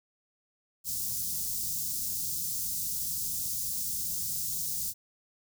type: band-stop noise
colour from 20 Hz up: white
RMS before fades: -33 dBFS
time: 0.84-4.94 s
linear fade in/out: 50 ms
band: 200 to 5200 Hz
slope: 24 dB/octave
effects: none